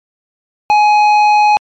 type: tone with tanh clipping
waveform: sine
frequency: 839 Hz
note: G#5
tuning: 17 cents sharp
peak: -8 dBFS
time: 0.7-1.57 s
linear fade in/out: 0 ms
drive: 14 dB
effects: low-pass 4000 Hz 12 dB/octave + MP3 96 kbps